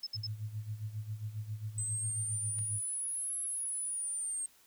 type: tone bursts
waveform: sine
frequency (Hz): 5210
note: E8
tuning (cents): -21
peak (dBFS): -35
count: 3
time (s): 0.03-0.269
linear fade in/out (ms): 5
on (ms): 37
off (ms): 64
type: tone with tremolo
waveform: sine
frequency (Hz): 107.3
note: A2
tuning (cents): -43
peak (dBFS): -34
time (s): 0.14-2.82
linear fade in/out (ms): 50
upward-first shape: sine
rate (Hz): 7.4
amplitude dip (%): 75
type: linear two-way sweep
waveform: sine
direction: up then down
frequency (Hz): 8070 to 10940 to 8440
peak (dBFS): -34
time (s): 1.78-4.46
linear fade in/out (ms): 2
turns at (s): 3.39
type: clicks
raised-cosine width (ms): 0.2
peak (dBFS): -39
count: 2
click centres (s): 2.586 / 2.591
effects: white hiss -64 dBFS RMS until 4.66 s